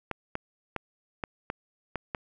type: clicks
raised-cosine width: 0.5 ms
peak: -16 dBFS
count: 7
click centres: 0.113 / 0.354 / 0.763 / 1.238 / 1.501 / 1.957 / 2.148 s
effects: none